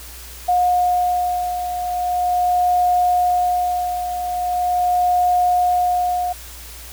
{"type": "beating tone pair", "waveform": "sine", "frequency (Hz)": [718, 718.41], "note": ["F5", "F5"], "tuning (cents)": [48, 49], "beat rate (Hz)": 0.41, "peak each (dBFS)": [-16, -23], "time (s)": [0.48, 6.33], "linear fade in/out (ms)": 10, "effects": ["added 60 Hz sine -38 dBFS peak until 6.92 s", "white hiss -38 dBFS RMS until 6.92 s"]}